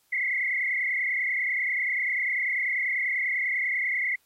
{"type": "tone with frequency modulation", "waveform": "sine", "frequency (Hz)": 2073, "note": "C7", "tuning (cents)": -17, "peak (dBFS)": -24, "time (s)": [0.12, 4.16], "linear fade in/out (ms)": 10, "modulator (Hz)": 30.2, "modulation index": 3.7, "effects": ["white hiss -67 dBFS RMS until 4.25 s", "AAC 48 kbps"]}